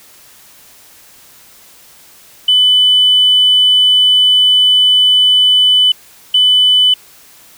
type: tone pair in turn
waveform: sine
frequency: 3000 / 3000 Hz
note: F#7 / F#7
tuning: +23 / +23 cents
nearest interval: unison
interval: 0 cents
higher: neither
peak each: -5 dBFS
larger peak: neither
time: 2.48-5.92 / 6.34-6.94 s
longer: first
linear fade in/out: 5 ms
effects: tanh soft clip ceiling -1 dBFS + white hiss -42 dBFS RMS until 7.57 s